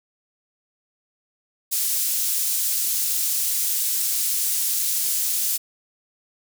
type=high-pass noise; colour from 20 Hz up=pink; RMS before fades=-23 dBFS; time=1.71-5.58 s; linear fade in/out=20 ms; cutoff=7600 Hz; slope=12 dB/octave; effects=none